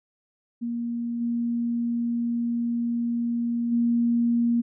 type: tone with level steps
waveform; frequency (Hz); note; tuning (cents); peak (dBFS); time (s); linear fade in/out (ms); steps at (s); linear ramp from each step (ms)
sine; 235.8; A#3; +20; -26 / -23 / -19; 0.61-4.62; 20; 1.2 / 3.71; 20
effects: none